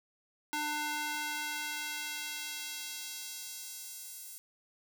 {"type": "tone with high-pass filter sweep", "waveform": "square", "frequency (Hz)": 299.2, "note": "D4", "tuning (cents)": 32, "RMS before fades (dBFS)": -39, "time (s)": [0.53, 4.38], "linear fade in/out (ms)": 0, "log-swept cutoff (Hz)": [750, 9500], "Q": 0.79, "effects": []}